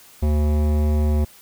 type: tone with hard clipping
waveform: sine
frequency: 75.1 Hz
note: D2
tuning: 39 cents sharp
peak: -18 dBFS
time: 0.22-1.25 s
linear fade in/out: 10 ms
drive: 16 dB
effects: white hiss -48 dBFS RMS until 1.41 s

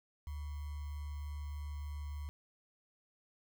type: tone with sample-and-hold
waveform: sine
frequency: 73.4 Hz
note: D2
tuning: in tune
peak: -39 dBFS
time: 0.27-2.29 s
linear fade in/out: 0 ms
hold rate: 1050 Hz
effects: none

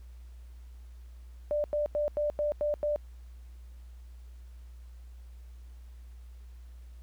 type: tone bursts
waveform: sine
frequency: 592 Hz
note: D5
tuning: 14 cents sharp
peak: -26 dBFS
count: 7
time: 1.51-2.96 s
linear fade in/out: 0 ms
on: 130 ms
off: 90 ms
effects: added 60 Hz sine -45 dBFS peak until 7.02 s + pink hiss -67 dBFS RMS until 7.02 s

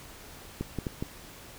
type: clicks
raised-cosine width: 3 ms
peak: -18 dBFS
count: 4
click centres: 0.61 / 0.787 / 0.868 / 1.025 s
effects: pink hiss -48 dBFS RMS until 1.58 s

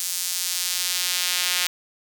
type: tone with high-pass filter sweep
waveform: sawtooth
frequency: 179.1 Hz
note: F3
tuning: 44 cents sharp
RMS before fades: -25 dBFS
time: 0-1.67 s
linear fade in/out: 0 ms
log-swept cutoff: 6600 to 2700 Hz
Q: 0.89
effects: none

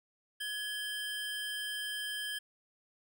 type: tone pair together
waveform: square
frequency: 1676 / 3136 Hz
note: G#6 / G7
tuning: +15 / 0 cents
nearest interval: major seventh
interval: 1085 cents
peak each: -40 / -39 dBFS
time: 0.4-2.39 s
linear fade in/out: 10 ms
effects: none

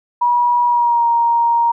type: tone with pitch glide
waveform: sine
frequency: 965 to 936.4 Hz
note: B5 to A#5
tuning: -40 to +8 cents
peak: -11 dBFS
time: 0.21-1.72 s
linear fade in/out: 10 ms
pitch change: -52 cents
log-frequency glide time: 0.66-1.06 s
effects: none

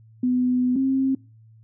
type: tone pair in turn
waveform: sine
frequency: 250.4 / 266.3 Hz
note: B3 / C4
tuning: +24 / +31 cents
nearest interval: minor second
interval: 107 cents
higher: second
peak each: -18 / -18 dBFS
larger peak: neither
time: 0.23-0.76 / 0.76-1.15 s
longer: first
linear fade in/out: 5 ms
effects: noise-tail reverb RT60 0.3 s tail -23 dB re dry + added 111 Hz sine -48 dBFS peak until 1.63 s

